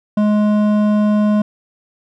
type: tone with hard clipping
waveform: triangle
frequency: 210 Hz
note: G#3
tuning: 19 cents sharp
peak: -13 dBFS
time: 0.17-1.42 s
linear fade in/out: 5 ms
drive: 14 dB
effects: none